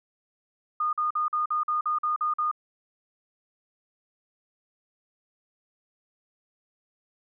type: tone bursts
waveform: sine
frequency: 1224 Hz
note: D#6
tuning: 29 cents flat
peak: -23 dBFS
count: 10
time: 0.8-2.514 s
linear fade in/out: 5 ms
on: 130 ms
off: 46 ms
effects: none